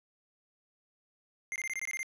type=tone bursts; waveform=square; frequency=2100 Hz; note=C7; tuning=6 cents sharp; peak=-34 dBFS; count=9; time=1.52-2.03 s; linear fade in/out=0 ms; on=38 ms; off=21 ms; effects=low-pass 11000 Hz 12 dB/octave

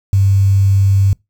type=tone with quantisation; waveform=sine; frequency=98 Hz; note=G2; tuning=in tune; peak=-8 dBFS; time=0.13-1.13 s; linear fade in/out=0 ms; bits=6; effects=noise-tail reverb RT60 0.2 s tail -25 dB re dry

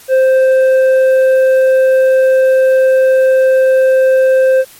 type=tone with tanh clipping; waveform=sine; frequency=523.3 Hz; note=C5; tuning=in tune; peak=-7 dBFS; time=0.08-4.65 s; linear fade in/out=50 ms; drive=6 dB; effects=white hiss -39 dBFS RMS until 4.79 s + MP3 64 kbps

